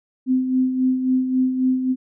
sine tone with tremolo, 257.6 Hz, C4, 27 cents flat, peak -14 dBFS, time 0.26-1.96 s, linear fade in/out 50 ms, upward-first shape sine, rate 3.7 Hz, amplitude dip 55%, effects none

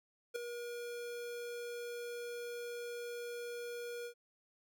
square tone with ADSR envelope, 478.1 Hz, A#4, 44 cents sharp, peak -34 dBFS, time 0.34-4.14 s, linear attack 20 ms, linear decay 3 ms, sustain -8 dB, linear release 83 ms, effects none

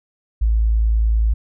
sine tone, 55 Hz, A1, in tune, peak -13 dBFS, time 0.41-1.34 s, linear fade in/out 10 ms, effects none

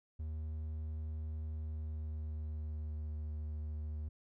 triangle tone with pitch glide, 77.78 to 76.14 Hz, D#2 to D#2, 0 to -37 cents, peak -36 dBFS, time 0.19-4.09 s, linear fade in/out 10 ms, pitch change -37 cents, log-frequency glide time 1.49-3.18 s, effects none

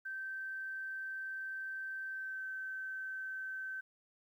sine tone with pitch glide, 1553 to 1541.4 Hz, G6 to G6, -17 to -30 cents, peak -39 dBFS, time 0.05-3.81 s, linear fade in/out 10 ms, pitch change -13 cents, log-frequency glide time 2.08-2.43 s, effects 12-bit

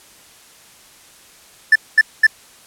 triangle tone bursts, 1760 Hz, A6, in tune, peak -4 dBFS, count 3, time 1.72-2.268 s, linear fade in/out 5 ms, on 36 ms, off 220 ms, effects white hiss -46 dBFS RMS until 2.66 s + low-pass 11000 Hz 12 dB/octave

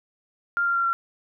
sine tone with pitch steps, 1396.9 / 1386.4 / 1376.1 / 1365.8 Hz, F6 / F6 / F6 / F6, 0 / -13 / -26 / -39 cents, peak -20 dBFS, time 0.57-0.93 s, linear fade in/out 0 ms, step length 90 ms, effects none

